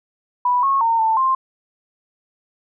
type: tone with pitch steps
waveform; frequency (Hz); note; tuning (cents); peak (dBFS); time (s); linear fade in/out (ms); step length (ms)
sine; 985 / 1093 / 915 / 889 / 1053; B5 / C#6 / A#5 / A5 / C6; -5 / -25 / -32 / +18 / +11; -14; 0.45-1.35; 5; 180
effects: none

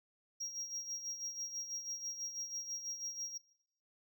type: tone with tremolo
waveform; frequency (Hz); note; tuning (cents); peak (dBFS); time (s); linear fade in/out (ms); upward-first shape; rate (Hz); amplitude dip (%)
triangle; 5630; F8; +13; -36; 0.4-3.38; 10; sine; 6.1; 60
effects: noise-tail reverb RT60 0.7 s tail -17 dB re dry

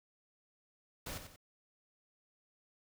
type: noise with echo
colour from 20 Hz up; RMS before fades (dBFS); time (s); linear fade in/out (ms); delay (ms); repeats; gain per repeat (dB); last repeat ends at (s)
pink; -43; 1.06-1.18; 5; 91; 2; -8; 1.362
effects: none

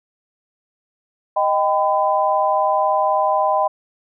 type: chord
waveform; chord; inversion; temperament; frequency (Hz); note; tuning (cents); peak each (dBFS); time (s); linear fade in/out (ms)
sine; Eb augmented; none; equal with one note detuned; 622.3 / 784 / 1007.9; Eb5 / G5 / B5; 0 / 0 / +35; -19; 1.36-3.68; 10
effects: none

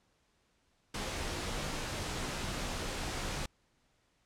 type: noise with comb filter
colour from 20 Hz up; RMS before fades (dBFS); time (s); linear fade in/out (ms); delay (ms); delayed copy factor
pink; -37; 0.94-3.46; 5; 18; -0.5
effects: pink hiss -73 dBFS RMS until 4.25 s + low-pass 8000 Hz 12 dB/octave

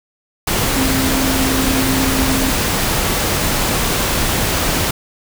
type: tone in noise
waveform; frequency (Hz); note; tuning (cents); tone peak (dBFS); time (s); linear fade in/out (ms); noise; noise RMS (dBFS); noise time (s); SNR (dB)
sine; 264.4; C4; +18; -18; 0.76-2.51; 5; pink; -17; 0.47-4.91; -4
effects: none

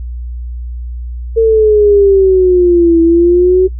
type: exponential two-way sweep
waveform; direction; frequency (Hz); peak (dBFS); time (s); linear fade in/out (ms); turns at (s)
sine; down then up; 455.3 to 329.6 to 376.4; -4; 1.36-3.68; 20; 3.01
effects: noise-tail reverb RT60 0.1 s tail -20 dB re dry + added 60 Hz sine -19 dBFS peak until 3.79 s

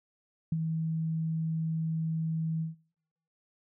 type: tone with ADSR envelope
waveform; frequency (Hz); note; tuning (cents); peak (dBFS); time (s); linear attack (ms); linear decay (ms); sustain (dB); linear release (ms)
sine; 161.1; E3; -39; -23; 0.52-2.75; 4; 26; -6; 140
effects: noise-tail reverb RT60 0.7 s tail -17 dB re dry

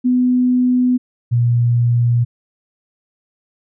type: tone pair in turn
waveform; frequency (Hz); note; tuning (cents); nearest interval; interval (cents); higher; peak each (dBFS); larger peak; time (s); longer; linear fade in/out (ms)
sine; 250 / 119.56; B3 / A#2; +21 / +44; octave + minor second; 1277; first; -11; neither; 0.04-0.98 / 1.31-2.25; neither; 20
effects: none

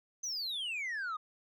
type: exponential sweep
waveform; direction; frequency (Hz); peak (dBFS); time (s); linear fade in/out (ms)
sine; down; 6240 to 1208; -32; 0.23-1.17; 10
effects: tanh soft clip ceiling -34 dBFS

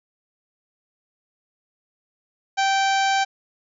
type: harmonic tone with a mistuned harmonic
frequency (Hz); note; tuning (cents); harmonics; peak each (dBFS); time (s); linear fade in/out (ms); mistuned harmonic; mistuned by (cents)
780; G5; -9; 1 / 2 / 3 / 4 / 5 / 6 / 7 / 8 / 9; -19 / -25 / -29 / -31 / -33 / -35 / -36 / -37 / -38; 2.57-3.25; 20; 6; -21
effects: none

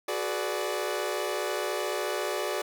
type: chord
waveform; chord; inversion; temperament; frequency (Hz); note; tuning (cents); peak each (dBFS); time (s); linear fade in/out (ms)
sawtooth; G# half-diminished seventh; third; equal with one note detuned; 370 / 424.3 / 493.9 / 587.3; F#4 / G#4 / B4 / D5; 0 / +37 / 0 / 0; -30 / -30 / -34 / -29; 0.08-2.62; 5
effects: none

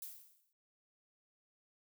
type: noise with exponential decay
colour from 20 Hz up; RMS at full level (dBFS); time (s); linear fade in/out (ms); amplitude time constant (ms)
violet; -44; 0.02-0.53; 2; 110
effects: none

